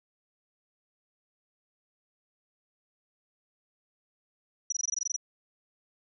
sine tone bursts, 5850 Hz, F#8, 21 cents flat, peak -27 dBFS, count 11, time 4.7-5.164 s, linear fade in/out 5 ms, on 24 ms, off 20 ms, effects none

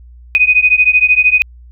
sine beating tone pair, 2489 / 2502 Hz, D#7 / D#7, 0 / +9 cents, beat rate 13 Hz, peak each -10 dBFS, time 0.35-1.42 s, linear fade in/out 0 ms, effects added 60 Hz sine -35 dBFS peak until 1.71 s

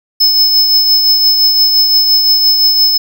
square tone with tremolo, 5210 Hz, E8, 21 cents flat, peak -5 dBFS, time 0.2-2.98 s, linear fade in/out 10 ms, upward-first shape triangle, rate 5.8 Hz, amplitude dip 45%, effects none

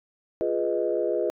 sine chord, F half-diminished seventh, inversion none, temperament equal, 349.2 / 415.3 / 493.9 / 622.3 Hz, F4 / Ab4 / Cb5 / Eb5, 0 / 0 / 0 / 0 cents, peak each -28 dBFS, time 0.41-1.3 s, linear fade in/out 0 ms, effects tanh soft clip ceiling -12 dBFS

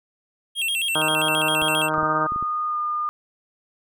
square tone with vibrato, 2960 Hz, F#7, in tune, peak -22 dBFS, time 0.55-1.9 s, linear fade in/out 50 ms, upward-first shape square, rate 7.5 Hz, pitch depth 160 cents each way
harmonic tone, 155.56 Hz, D#3, in tune, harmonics 1 / 2 / 3 / 4 / 5 / 6 / 7 / 8 / 9 / 10, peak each -33 / -30 / -33 / -28 / -33 / -28 / -33 / -29 / -32 / -31 dBFS, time 0.95-2.27 s, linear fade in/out 5 ms
clicks, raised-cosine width 3 ms, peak -23 dBFS, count 6, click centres 1.623 / 1.981 / 2.03 / 2.321 / 2.361 / 2.426 s
sine tone with pitch glide, 1227 to 1212.9 Hz, D#6 to D#6, -25 to -45 cents, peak -22 dBFS, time 1.94-3.09 s, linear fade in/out 0 ms, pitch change -20 cents, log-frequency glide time 2.67-2.78 s
effects none

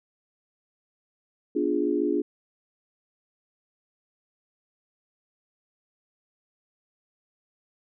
sine chord, B diminished seventh, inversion none, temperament equal, 246.9 / 293.7 / 349.2 / 415.3 Hz, B3 / D4 / F4 / Ab4, 0 / 0 / 0 / 0 cents, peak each -32 / -26 / -27 / -28 dBFS, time 1.55-2.22 s, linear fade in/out 10 ms, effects none

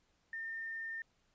triangle tone with tanh clipping, 1811 Hz, A6, 49 cents sharp, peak -39 dBFS, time 0.33-1.02 s, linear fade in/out 2 ms, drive 3 dB, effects pink hiss -75 dBFS RMS until 1.34 s + resampled to 16000 Hz

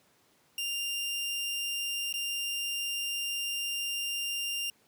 sawtooth tone with dropouts, 2794 Hz, F7, in tune, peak -28 dBFS, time 0.58-4.7 s, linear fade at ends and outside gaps 2 ms, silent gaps 2.127-2.139 s, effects pink hiss -66 dBFS RMS until 4.87 s + high-pass 150 Hz 12 dB/octave

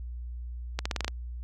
accelerating click train, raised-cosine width 0.2 ms, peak -12 dBFS, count 7, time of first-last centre 0.79-1.08 s, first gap 65 ms, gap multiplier 0.88, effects added 60 Hz sine -35 dBFS peak until 1.43 s + AAC 48 kbps

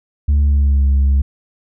sine tone with pitch glide, 72.2 to 68.62 Hz, D2 to C#2, -29 to -17 cents, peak -7 dBFS, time 0.28-1.22 s, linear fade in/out 10 ms, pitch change -88 cents, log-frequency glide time 0.42-0.86 s, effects tanh soft clip ceiling -9 dBFS

